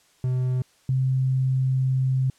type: tone pair in turn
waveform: triangle / sine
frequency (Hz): 127.3 / 131.03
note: C3 / C3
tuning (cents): -47 / +3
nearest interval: unison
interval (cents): 50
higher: second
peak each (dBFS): -19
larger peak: neither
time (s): 0.24-0.62 / 0.89-2.3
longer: second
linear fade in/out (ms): 2
effects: white hiss -60 dBFS RMS until 2.38 s + low-pass 9000 Hz 12 dB/octave